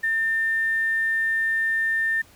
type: tone with quantisation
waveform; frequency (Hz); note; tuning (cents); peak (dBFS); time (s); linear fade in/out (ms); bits
sine; 1800; A6; +39; -20; 0.03-2.22; 10; 8
effects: pink hiss -53 dBFS RMS until 2.35 s

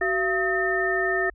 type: tone cluster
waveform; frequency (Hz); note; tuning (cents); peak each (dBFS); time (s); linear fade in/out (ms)
sine; 377.7 / 681 / 1271 / 1808; F#4 / F5 / D#6 / A6; +36 / -44 / +36 / +47; -26 / -28 / -32 / -24; 0.01-1.3; 5
effects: added 50 Hz sine -47 dBFS peak until 1.34 s

